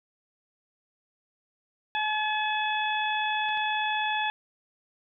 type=harmonic tone; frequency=855 Hz; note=A5; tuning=50 cents flat; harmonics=1 / 2 / 3 / 4; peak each=-28 / -31 / -33 / -34 dBFS; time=1.95-4.3 s; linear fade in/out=0 ms
type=clicks; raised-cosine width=0.3 ms; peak=-29 dBFS; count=2; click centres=3.49 / 3.574 s
effects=none